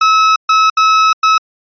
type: tone bursts at uneven times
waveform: 40% pulse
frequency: 1293 Hz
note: E6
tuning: 34 cents flat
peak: -6 dBFS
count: 4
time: 0.01-0.36 / 0.49-0.7 / 0.77-1.13 / 1.23-1.38 s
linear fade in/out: 5 ms
effects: resampled to 11025 Hz